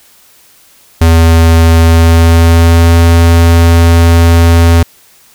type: tone with pitch glide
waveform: square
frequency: 82.41 to 84.04 Hz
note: E2 to E2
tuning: 0 to +34 cents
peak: -3 dBFS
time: 1.01-4.83 s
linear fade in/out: 5 ms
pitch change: +34 cents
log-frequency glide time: 1.78-2.97 s
effects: white hiss -43 dBFS RMS until 5.34 s